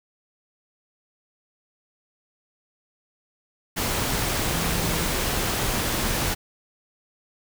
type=tone in noise; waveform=sine; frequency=165.9 Hz; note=E3; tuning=11 cents sharp; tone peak=-29 dBFS; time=4.53-5.06 s; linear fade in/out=20 ms; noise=pink; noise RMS=-25 dBFS; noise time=3.76-6.35 s; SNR=-7 dB; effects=none